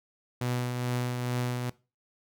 sawtooth tone with tremolo, 123.47 Hz, B2, in tune, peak -23 dBFS, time 0.41-1.7 s, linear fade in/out 5 ms, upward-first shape triangle, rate 2.3 Hz, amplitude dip 40%, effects noise-tail reverb RT60 0.3 s tail -20 dB re dry

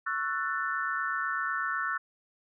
sine chord, F# minor seventh, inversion second, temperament just, 1110 / 1332 / 1480 / 1776 Hz, C#6 / E6 / F#6 / A6, +2 / +18 / 0 / +16 cents, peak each -36 / -33 / -33 / -35 dBFS, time 0.06-1.98 s, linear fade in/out 10 ms, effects none

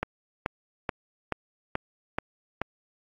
click train, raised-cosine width 0.5 ms, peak -12 dBFS, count 7, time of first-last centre 0.03-2.616 s, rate 2.32 Hz, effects AAC 64 kbps

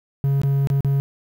triangle tone with dropouts, 138.5 Hz, C#3, 1 cent flat, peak -14 dBFS, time 0.24-1 s, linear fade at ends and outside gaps 0 ms, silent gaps 0.416-0.434 / 0.672-0.701 / 0.807-0.847 s, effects 8-bit

